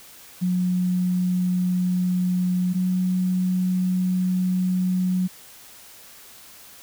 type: tone pair in turn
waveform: sine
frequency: 181.2 / 183.52 Hz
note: F#3 / F#3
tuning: -36 / -14 cents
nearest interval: unison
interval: 22 cents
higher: second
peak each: -19 dBFS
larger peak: neither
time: 0.41-2.74 / 2.74-5.28 s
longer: second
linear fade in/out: 20 ms
effects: white hiss -46 dBFS RMS until 6.82 s